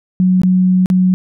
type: tone with dropouts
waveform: sine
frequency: 184.2 Hz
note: F#3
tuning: 7 cents flat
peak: -8 dBFS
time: 0.2-1.14 s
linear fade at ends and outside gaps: 0 ms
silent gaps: 0.417-0.434 / 0.859-0.901 s
effects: none